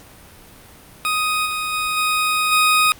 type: tone with level steps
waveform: 20% pulse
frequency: 1250 Hz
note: D#6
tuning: 8 cents sharp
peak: -13 / -17 / -15 / -12 / -8 dBFS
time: 1.05-2.92 s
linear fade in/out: 0 ms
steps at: 1.45 / 1.72 / 1.96 / 2.51 s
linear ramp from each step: 20 ms
effects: pink hiss -44 dBFS RMS until 2.99 s + Opus 48 kbps